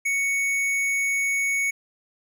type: tone with hard clipping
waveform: sine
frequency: 2223 Hz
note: C#7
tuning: 4 cents sharp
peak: -23 dBFS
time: 0.05-1.71 s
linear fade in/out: 10 ms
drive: 11 dB
effects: none